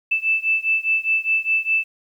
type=beating tone pair; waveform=sine; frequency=2637 / 2641.9 Hz; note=E7 / E7; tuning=0 / +3 cents; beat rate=4.9 Hz; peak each=-20 / -21 dBFS; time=0.11-1.84 s; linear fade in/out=10 ms; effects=9-bit